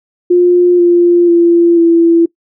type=tone with pitch steps; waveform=sine; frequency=354.4 / 347.9 / 341.5 / 335.3 Hz; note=F4 / F4 / F4 / E4; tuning=+25 / -7 / -39 / +30 cents; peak=-4 dBFS; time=0.3-2.26 s; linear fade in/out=10 ms; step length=490 ms; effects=noise-tail reverb RT60 0.1 s tail -21 dB re dry